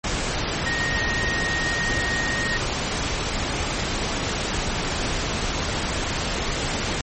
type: tone in noise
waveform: sine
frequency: 1864.7 Hz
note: A#6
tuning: in tune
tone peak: -24 dBFS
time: 0.66-2.57 s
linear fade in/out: 2 ms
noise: pink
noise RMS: -25 dBFS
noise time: 0.04-7.01 s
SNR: -2 dB
effects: MP3 32 kbps